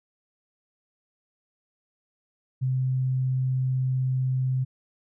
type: tone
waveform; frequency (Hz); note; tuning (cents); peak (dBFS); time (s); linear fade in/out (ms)
sine; 129.7; C3; -15; -22; 2.61-4.65; 20
effects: none